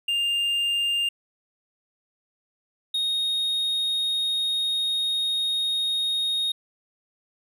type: tone pair in turn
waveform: triangle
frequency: 2803 / 3726 Hz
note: F7 / A#7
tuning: +6 / -2 cents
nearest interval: perfect fourth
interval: 492 cents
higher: second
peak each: -20 / -21 dBFS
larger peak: first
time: 0.08-1.09 / 2.94-6.52 s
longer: second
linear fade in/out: 5 ms
effects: none